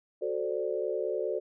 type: chord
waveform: sine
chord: D dominant seventh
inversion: first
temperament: equal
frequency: 370 / 440 / 523.3 / 587.3 Hz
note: F#4 / A4 / C5 / D5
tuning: 0 / 0 / 0 / 0 cents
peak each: -34 / -33 / -35 / -35 dBFS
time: 0.21-1.4 s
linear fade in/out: 20 ms
effects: none